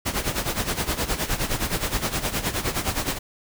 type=noise with tremolo; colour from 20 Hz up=pink; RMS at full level=-23 dBFS; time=0.05-3.19 s; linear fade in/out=20 ms; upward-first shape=sine; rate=9.6 Hz; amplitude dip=75%; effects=none